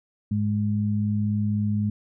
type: tone pair together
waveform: sine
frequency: 104.66 / 208.6 Hz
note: G#2 / G#3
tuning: +14 / +8 cents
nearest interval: octave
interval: 1194 cents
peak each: -24 dBFS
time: 0.31-1.9 s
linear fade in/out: 5 ms
effects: none